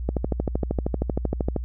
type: click train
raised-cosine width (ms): 2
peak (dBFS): -10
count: 20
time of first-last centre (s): 0.09-1.563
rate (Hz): 12.9
effects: added 60 Hz sine -27 dBFS peak until 1.64 s